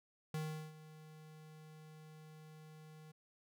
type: tone with ADSR envelope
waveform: square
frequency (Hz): 155.56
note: D#3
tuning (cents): 0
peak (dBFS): -38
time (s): 0.34-3.12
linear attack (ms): 3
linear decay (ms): 380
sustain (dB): -17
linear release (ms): 10
effects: none